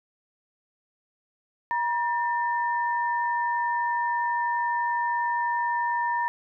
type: tone pair together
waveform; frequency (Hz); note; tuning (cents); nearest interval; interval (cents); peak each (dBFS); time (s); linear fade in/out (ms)
sine; 951.9 / 1797; A#5 / A6; +36 / +36; major seventh; 1100; -24 / -30; 1.71-6.28; 0
effects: none